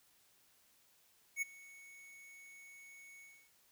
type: tone with ADSR envelope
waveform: square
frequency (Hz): 2217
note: C#7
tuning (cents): 0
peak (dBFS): -33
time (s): 1.36-3.51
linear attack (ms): 59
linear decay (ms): 16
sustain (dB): -22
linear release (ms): 300
effects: white hiss -70 dBFS RMS until 3.71 s